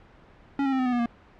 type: tone with pitch steps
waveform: square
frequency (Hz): 278.1 / 270.5 / 263.1 / 255.9 / 248.9 / 242.1 / 235.5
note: C#4 / C#4 / C4 / C4 / B3 / B3 / A#3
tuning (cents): +6 / -42 / +10 / -38 / +14 / -34 / +18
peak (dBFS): -23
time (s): 0.59-1.059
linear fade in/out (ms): 2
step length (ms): 67
effects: pink hiss -53 dBFS RMS until 1.39 s + low-pass 2000 Hz 12 dB/octave